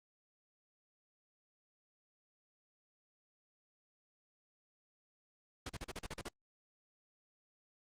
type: noise bursts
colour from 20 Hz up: pink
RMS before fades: -42 dBFS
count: 9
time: 5.66-6.287 s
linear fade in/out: 5 ms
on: 35 ms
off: 39 ms
effects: low-pass 8000 Hz 12 dB/octave + Opus 48 kbps